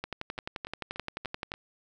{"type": "two click trains", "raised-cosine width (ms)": 0.3, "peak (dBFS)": [-24, -18], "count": [5, 18], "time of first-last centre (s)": [[0.38, 1.539], [0.04, 1.518]], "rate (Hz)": [3.45, 11.5], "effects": []}